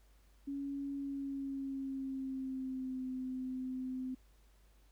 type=tone with pitch glide; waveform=sine; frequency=279.3 to 257.6 Hz; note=C#4 to C4; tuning=+13 to -27 cents; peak=-37 dBFS; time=0.47-4.15 s; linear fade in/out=10 ms; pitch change=-140 cents; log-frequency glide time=0.95-3.05 s; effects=added 50 Hz sine -62 dBFS peak until 4.91 s + pink hiss -72 dBFS RMS until 4.91 s